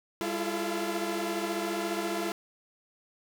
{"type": "tone cluster", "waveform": "sawtooth", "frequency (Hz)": [200.3, 335.7, 350.3, 435, 688], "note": ["G3", "E4", "F4", "A4", "F5"], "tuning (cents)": [38, 32, 5, -20, -26], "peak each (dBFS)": [-34, -29, -34, -34, -35], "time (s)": [0.21, 2.32], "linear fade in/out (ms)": 0, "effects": []}